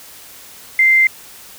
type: tone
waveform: sine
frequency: 2086 Hz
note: C7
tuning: 6 cents flat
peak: -8 dBFS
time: 0.79-1.07 s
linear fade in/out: 2 ms
effects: white hiss -39 dBFS RMS until 1.58 s